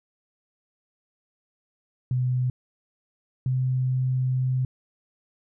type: tone pair in turn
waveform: sine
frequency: 126.3 / 128.73 Hz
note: B2 / C3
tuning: +39 / -28 cents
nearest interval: unison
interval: 33 cents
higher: second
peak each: -21 dBFS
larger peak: neither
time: 2.11-2.5 / 3.46-4.65 s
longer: second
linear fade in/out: 2 ms
effects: none